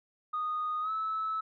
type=tone with pitch glide; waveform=sine; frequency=1237 to 1303 Hz; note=D#6 to E6; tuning=-10 to -20 cents; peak=-29 dBFS; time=0.33-1.41 s; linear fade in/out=10 ms; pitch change=+90 cents; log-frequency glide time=0.81-0.91 s; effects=tanh soft clip ceiling -26 dBFS